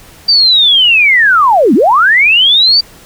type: linear two-way sweep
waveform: sine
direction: down then up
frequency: 4699 to 196 to 4699 Hz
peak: -4 dBFS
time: 0.28-2.81 s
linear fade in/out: 10 ms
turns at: 1.74 s
effects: pink hiss -38 dBFS RMS until 3.05 s